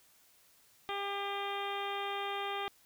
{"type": "harmonic tone", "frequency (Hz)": 400, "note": "G4", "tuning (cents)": 35, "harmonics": [1, 2, 3, 4, 5, 6, 7, 8, 9], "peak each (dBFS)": [-41, -39, -41, -48, -46, -46, -50, -45, -49], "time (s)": [0.89, 2.68], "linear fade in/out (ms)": 0, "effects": ["white hiss -65 dBFS RMS until 2.85 s"]}